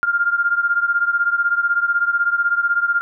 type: beating tone pair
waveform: sine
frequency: 1396.9 / 1412.9 Hz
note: F6 / F6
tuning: 0 / +20 cents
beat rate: 16 Hz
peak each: -17 / -20 dBFS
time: 0.03-3.01 s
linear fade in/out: 0 ms
effects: none